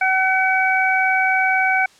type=harmonic tone; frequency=757 Hz; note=F#5; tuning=39 cents sharp; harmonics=1 / 2 / 3; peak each=-19 / -19 / -19 dBFS; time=0.01-1.86 s; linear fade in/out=5 ms; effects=white hiss -51 dBFS RMS until 1.99 s + low-pass 7000 Hz 12 dB/octave